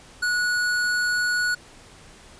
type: tone with hard clipping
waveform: sine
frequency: 1463 Hz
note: F#6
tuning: 20 cents flat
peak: -22 dBFS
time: 0.22-1.55 s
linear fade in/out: 10 ms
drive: 18 dB
effects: pink hiss -48 dBFS RMS until 2.39 s + resampled to 22050 Hz